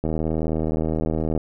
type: click train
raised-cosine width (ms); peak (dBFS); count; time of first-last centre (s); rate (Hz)
2; -11; 107; 0.04-1.377; 79.3
effects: none